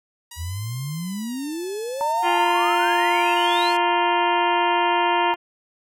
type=tone with vibrato; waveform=5% pulse; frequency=950 Hz; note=A#5; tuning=33 cents sharp; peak=-25 dBFS; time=0.31-3.77 s; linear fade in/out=5 ms; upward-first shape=sine; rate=0.5 Hz; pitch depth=180 cents each way
type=exponential sweep; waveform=sine; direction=up; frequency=78.1 to 4432 Hz; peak=-26 dBFS; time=0.36-3.74 s; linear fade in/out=50 ms
type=tone with pitch glide; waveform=sine; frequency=914 to 933.7 Hz; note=A#5 to A#5; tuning=-34 to +3 cents; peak=-20 dBFS; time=2.01-5.34 s; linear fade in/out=0 ms; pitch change=+37 cents; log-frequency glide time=2.25-4.06 s
type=harmonic tone; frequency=349.2 Hz; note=F4; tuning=in tune; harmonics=1 / 2 / 3 / 4 / 5 / 6 / 7 / 8 / 9; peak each=-25 / -25 / -28 / -31 / -30 / -32 / -32 / -30 / -33 dBFS; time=2.22-5.36 s; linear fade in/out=50 ms
effects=none

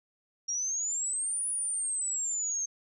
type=exponential two-way sweep; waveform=sine; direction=up then down; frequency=5588 to 9860 to 6330 Hz; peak=-29 dBFS; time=0.48-2.66 s; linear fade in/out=10 ms; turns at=1.48 s; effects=none

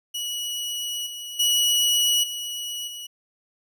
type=tone with level steps; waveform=sawtooth; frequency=2927 Hz; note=F#7; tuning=19 cents flat; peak=-24 / -30 / -15 / -26 / -31 dBFS; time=0.14-3.07 s; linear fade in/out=10 ms; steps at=1.06 / 1.39 / 2.23 / 2.87 s; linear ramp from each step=10 ms; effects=none

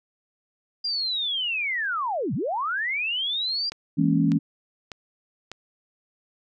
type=linear two-way sweep; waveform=sine; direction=down then up; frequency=4846 to 110 to 4846 Hz; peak=-24 dBFS; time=0.84-3.7 s; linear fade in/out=10 ms; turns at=2.34 s
type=click train; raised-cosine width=0.2 ms; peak=-19 dBFS; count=4; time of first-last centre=3.72-5.516 s; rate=1.67 Hz
type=chord; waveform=sine; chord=A# half-diminished seventh; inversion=second; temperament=equal; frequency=164.81 / 207.7 / 233.1 / 277.2 Hz; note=E3 / G#3 / A#3 / C#4; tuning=0 / 0 / 0 / 0 cents; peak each=-22 / -26 / -26 / -22 dBFS; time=3.97-4.39 s; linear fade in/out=20 ms
effects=none

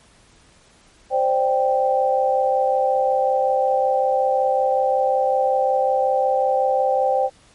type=chord; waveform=sine; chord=C suspended second; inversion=none; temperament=just; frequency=523.3 / 588.7 / 784.9 Hz; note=C5 / D5 / G5; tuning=0 / +4 / +2 cents; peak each=-19 / -24 / -19 dBFS; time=1.1-7.3 s; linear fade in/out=50 ms; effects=pink hiss -53 dBFS RMS until 7.54 s + MP3 48 kbps

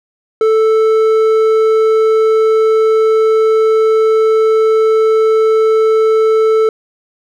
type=tone with hard clipping; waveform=sine; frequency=440 Hz; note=A4; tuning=in tune; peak=-9 dBFS; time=0.41-6.69 s; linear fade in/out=2 ms; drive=6 dB; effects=none

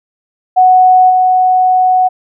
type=tone with level steps; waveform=sine; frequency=740 Hz; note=F#5; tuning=in tune; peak=-3 / -6 dBFS; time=0.56-2.09 s; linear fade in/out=20 ms; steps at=1.09 s; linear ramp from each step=20 ms; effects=none

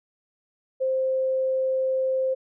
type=tone; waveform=sine; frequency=524 Hz; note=C5; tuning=2 cents sharp; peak=-21 dBFS; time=0.8-2.35 s; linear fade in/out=20 ms; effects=none

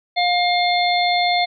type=harmonic tone; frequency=709 Hz; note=F5; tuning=26 cents sharp; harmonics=1 / 3 / 5 / 6; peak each=-17 / -22 / -24 / -25 dBFS; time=0.16-1.46 s; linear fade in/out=20 ms; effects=none

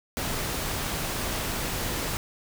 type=noise; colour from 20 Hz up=pink; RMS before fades=-30 dBFS; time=0.17-2.17 s; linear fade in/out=0 ms; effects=none

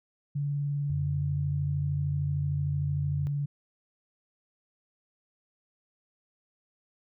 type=tone with vibrato; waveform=sine; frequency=143.2 Hz; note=D3; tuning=43 cents flat; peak=-27 dBFS; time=0.35-3.46 s; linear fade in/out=10 ms; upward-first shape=sine; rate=20 Hz; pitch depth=23 cents each way
type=tone; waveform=sine; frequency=90 Hz; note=F#2; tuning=47 cents flat; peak=-32 dBFS; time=0.9-3.27 s; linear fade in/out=0 ms
effects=none

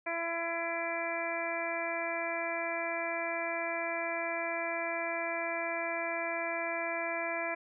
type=harmonic tone; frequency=335.7 Hz; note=E4; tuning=32 cents sharp; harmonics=1 / 2 / 3 / 4 / 5 / 6 / 7; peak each=-43 / -36 / -41 / -45 / -41 / -41 / -38 dBFS; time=0.06-7.55 s; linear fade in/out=10 ms; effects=none

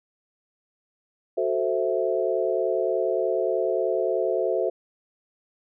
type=chord; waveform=sine; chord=F# half-diminished seventh; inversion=none; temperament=equal; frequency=370 / 440 / 523.3 / 659.3 Hz; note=F#4 / A4 / C5 / E5; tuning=0 / 0 / 0 / 0 cents; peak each=-27 dBFS; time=1.37-4.7 s; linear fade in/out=10 ms; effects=none

